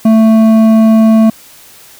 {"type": "tone with hard clipping", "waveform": "sine", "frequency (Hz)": 221.6, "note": "A3", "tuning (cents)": 13, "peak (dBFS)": -5, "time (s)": [0.05, 1.3], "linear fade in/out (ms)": 5, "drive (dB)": 8, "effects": ["white hiss -38 dBFS RMS until 1.99 s"]}